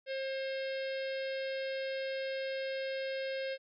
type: harmonic tone with a mistuned harmonic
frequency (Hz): 534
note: C5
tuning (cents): +35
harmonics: 1 / 3 / 4 / 5 / 6 / 7 / 8 / 9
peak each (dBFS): -35 / -45 / -47 / -49 / -51 / -52 / -53 / -54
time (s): 0.06-3.58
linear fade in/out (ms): 50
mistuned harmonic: 9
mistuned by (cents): +72
effects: none